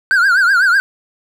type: tone with vibrato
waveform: triangle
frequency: 1500 Hz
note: F#6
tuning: 23 cents sharp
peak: -7 dBFS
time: 0.11-0.8 s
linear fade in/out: 0 ms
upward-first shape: triangle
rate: 8 Hz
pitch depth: 170 cents each way
effects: none